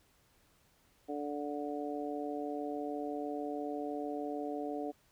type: harmonic tone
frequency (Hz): 146.2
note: D3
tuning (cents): -7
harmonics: 2 / 3 / 4 / 5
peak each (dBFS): -39 / -41 / -43 / -42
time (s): 1.08-4.92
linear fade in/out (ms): 20
effects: pink hiss -69 dBFS RMS until 5.11 s